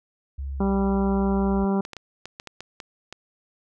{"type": "tone with pitch glide", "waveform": "sine", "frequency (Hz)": [68.5, 60.68], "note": ["C#2", "B1"], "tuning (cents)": [-20, -30], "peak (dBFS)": -28, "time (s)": [0.38, 1.65], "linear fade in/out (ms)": 10, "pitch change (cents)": -210, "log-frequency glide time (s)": [0.55, 0.74]}
{"type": "harmonic tone", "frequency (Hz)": 196, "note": "G3", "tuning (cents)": 0, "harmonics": [1, 2, 3, 4, 5, 6, 7], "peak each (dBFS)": [-21, -27, -35, -33, -35, -41, -41], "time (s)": [0.6, 1.81], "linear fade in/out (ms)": 5}
{"type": "clicks", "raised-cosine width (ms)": 0.2, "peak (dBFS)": -19, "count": 9, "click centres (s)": [1.851, 1.933, 1.967, 2.256, 2.399, 2.473, 2.606, 2.802, 3.126]}
{"effects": []}